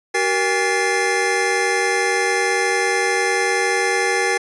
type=tone cluster; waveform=square; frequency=379.6 / 470.6 / 809 / 1730 / 2083 Hz; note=F#4 / A#4 / G#5 / A6 / C7; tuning=+44 / +16 / -46 / -30 / -8 cents; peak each=-24 dBFS; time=0.14-4.38 s; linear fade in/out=10 ms; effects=resampled to 24000 Hz